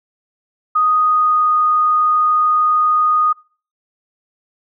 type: tone with pitch glide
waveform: sine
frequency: 1244.5 to 1236.6 Hz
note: D#6 to D#6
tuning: 0 to -11 cents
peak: -11 dBFS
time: 0.75-3.33 s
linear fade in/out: 10 ms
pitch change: -11 cents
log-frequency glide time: 0.98-1.5 s
effects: noise-tail reverb RT60 0.4 s tail -24 dB re dry